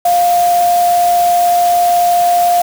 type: tone in noise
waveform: sine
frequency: 702 Hz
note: F5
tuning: 9 cents sharp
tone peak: -8 dBFS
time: 0.05-2.62 s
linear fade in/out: 5 ms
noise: white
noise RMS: -24 dBFS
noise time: 0.05-2.62 s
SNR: +13 dB
effects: none